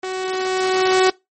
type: tone with level ramp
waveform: sawtooth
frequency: 374.1 Hz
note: F#4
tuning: 19 cents sharp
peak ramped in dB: -20 to -7 dBFS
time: 0.03-1.1 s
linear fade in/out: 5 ms
effects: noise-tail reverb RT60 0.2 s tail -22 dB re dry + MP3 32 kbps